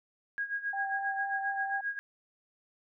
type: tone with tremolo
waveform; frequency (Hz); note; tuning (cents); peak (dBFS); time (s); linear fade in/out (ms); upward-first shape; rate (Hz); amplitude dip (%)
sine; 1639; G#6; -23; -29; 0.38-1.99; 0; sine; 7.5; 80
type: tone with vibrato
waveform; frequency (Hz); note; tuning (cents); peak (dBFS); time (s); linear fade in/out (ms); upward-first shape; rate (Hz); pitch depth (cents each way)
sine; 784; G5; 0; -33; 0.73-1.81; 5; sine; 4.2; 10
effects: none